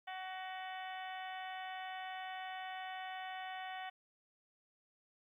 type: harmonic tone with a mistuned harmonic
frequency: 374.3 Hz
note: F#4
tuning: 20 cents sharp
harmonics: 2 / 3 / 4 / 5 / 6 / 7 / 8 / 9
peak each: -44 / -55 / -53 / -50 / -55 / -62 / -54 / -59 dBFS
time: 0.07-3.9 s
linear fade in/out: 10 ms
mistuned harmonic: 9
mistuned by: +63 cents
effects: 13-bit